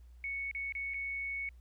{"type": "tone with dropouts", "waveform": "sine", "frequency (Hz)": 2217, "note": "C#7", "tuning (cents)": 0, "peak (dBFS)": -35, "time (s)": [0.24, 1.49], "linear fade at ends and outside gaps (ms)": 1, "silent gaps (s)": [[0.513, 0.549], [0.723, 0.751], [0.937, 0.942]], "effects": ["added 60 Hz sine -52 dBFS peak until 1.6 s", "pink hiss -75 dBFS RMS until 1.6 s"]}